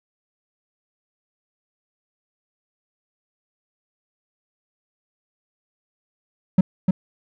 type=tone with echo; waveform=triangle; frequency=185.9 Hz; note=F#3; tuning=8 cents sharp; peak=-7 dBFS; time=6.58-6.61 s; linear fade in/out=5 ms; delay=300 ms; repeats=1; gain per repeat=-4 dB; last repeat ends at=6.91 s; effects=none